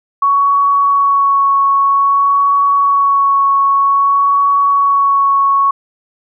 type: tone with vibrato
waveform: sine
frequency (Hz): 1115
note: C#6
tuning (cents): +10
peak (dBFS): -8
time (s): 0.22-5.71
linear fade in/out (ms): 5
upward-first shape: sine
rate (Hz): 0.52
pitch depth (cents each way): 12
effects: none